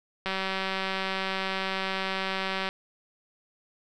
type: click train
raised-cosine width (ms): 0.3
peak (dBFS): -14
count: 465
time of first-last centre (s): 0.26-2.689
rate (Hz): 191
effects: none